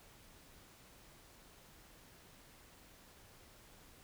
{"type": "silence", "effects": ["pink hiss -61 dBFS RMS until 4.03 s"]}